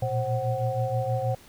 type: tone cluster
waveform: sine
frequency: 115 / 121.3 / 530 / 749 Hz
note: A#2 / B2 / C5 / F#5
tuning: -23 / -31 / +22 / +21 cents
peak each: -30 / -29 / -29 / -31 dBFS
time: 0.02-1.35 s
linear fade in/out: 5 ms
effects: pink hiss -52 dBFS RMS until 1.48 s